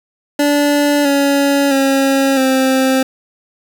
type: tone with pitch steps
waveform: 25% pulse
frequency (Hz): 290 / 280.8 / 271.8 / 263.2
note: D4 / C#4 / C#4 / C4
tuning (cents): -22 / +22 / -34 / +10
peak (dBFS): -7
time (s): 0.39-3.03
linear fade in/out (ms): 5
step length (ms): 660
effects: 7-bit